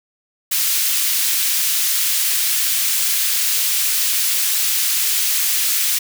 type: high-pass noise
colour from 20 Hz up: white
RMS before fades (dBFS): -18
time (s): 0.51-5.99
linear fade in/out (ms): 10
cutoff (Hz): 2200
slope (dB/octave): 12
effects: none